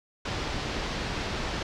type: low-pass noise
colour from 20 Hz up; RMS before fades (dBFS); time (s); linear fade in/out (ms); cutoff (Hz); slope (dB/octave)
pink; -32; 0.25-1.63; 5; 5400; 24
effects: none